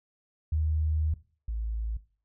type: tone pair in turn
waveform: sine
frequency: 77.78 / 55.12 Hz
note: D#2 / A1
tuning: 0 / +4 cents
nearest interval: tritone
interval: 596 cents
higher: first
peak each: -24 / -29 dBFS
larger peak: first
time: 0.52-1.14 / 1.48-1.97 s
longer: first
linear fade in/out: 5 ms
effects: noise-tail reverb RT60 0.4 s tail -17 dB re dry

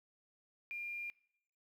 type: tone with quantisation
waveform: sine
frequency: 2400 Hz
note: D7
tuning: 37 cents sharp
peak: -40 dBFS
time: 0.71-1.1 s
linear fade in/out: 0 ms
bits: 11
effects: noise-tail reverb RT60 0.7 s tail -21 dB re dry

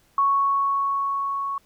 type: tone with level ramp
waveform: sine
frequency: 1108.7 Hz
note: C#6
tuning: in tune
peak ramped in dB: -16 to -25 dBFS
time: 0.18-1.58 s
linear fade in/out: 2 ms
effects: pink hiss -61 dBFS RMS until 1.65 s

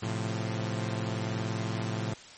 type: chord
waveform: sawtooth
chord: F major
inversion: first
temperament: equal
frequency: 110 / 130.81 / 174.61 Hz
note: A2 / C3 / F3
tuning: 0 / 0 / 0 cents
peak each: -28 / -33 / -33 dBFS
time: 0.02-2.14 s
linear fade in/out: 10 ms
effects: white hiss -49 dBFS RMS until 2.37 s + MP3 32 kbps

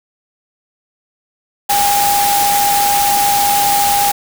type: tone in noise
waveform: sine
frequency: 811 Hz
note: G#5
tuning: 41 cents flat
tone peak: -12 dBFS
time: 1.69-4.12 s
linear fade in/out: 10 ms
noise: white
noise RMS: -17 dBFS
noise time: 1.69-4.12 s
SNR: +2 dB
effects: none

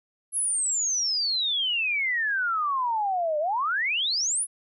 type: exponential two-way sweep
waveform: sine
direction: down then up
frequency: 11030 to 587.3 to 11030 Hz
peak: -23 dBFS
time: 0.32-4.47 s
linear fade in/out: 50 ms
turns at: 3.39 s
effects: none

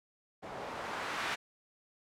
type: noise with low-pass filter sweep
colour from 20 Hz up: blue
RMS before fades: -39 dBFS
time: 0.42-1.36 s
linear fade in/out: 20 ms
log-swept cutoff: 580 to 1800 Hz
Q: 1
effects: none

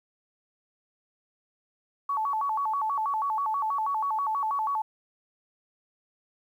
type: tone with vibrato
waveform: sine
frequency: 990 Hz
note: B5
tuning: 4 cents sharp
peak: -25 dBFS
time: 2.09-4.82 s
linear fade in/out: 5 ms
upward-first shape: square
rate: 6.2 Hz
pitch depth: 220 cents each way
effects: 10-bit

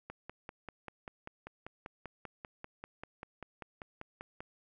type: click train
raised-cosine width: 0.5 ms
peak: -28 dBFS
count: 23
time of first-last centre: 0.1-4.405 s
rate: 5.11 Hz
effects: none

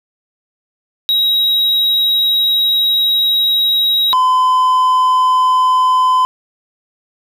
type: tone pair in turn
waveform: triangle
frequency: 3828 / 1018.6 Hz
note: A#7 / C6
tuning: +45 / -47 cents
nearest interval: octave + major seventh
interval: 2292 cents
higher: first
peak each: -9 / -7 dBFS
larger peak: second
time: 1.09-4.13 / 4.13-6.25 s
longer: first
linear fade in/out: 0 ms
effects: none

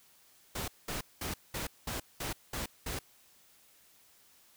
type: noise bursts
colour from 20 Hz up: pink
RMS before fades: -37 dBFS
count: 8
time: 0.55-2.99 s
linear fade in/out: 5 ms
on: 130 ms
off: 200 ms
effects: white hiss -63 dBFS RMS until 4.56 s

